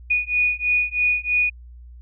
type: beating tone pair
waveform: sine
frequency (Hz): 2463 / 2466.1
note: D#7 / D#7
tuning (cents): -18 / -16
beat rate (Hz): 3.1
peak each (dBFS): -21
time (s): 0.1-1.5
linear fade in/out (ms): 10
effects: added 60 Hz sine -39 dBFS peak until 2.01 s